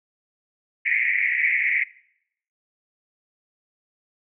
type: band-pass noise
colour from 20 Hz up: white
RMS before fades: -22 dBFS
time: 0.85-1.84 s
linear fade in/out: 10 ms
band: 1900 to 2300 Hz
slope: 96 dB/octave
effects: noise-tail reverb RT60 0.7 s tail -21 dB re dry